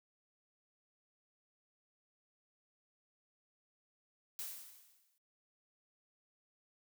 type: noise with exponential decay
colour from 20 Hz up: blue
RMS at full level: -41 dBFS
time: 4.39-5.18 s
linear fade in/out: 0 ms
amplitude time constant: 170 ms
effects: noise-tail reverb RT60 0.1 s tail -20 dB re dry